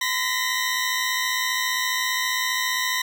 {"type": "tone cluster", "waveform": "20% pulse", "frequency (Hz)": [1022, 1857, 1969], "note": ["C6", "A#6", "B6"], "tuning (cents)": [-41, -7, -6], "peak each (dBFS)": [-22, -22, -21], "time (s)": [0.01, 3.02], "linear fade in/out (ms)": 5, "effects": []}